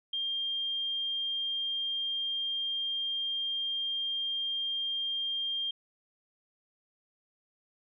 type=tone; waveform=sine; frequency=3200 Hz; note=G7; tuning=35 cents sharp; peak=-30 dBFS; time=0.13-5.71 s; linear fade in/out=5 ms; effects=none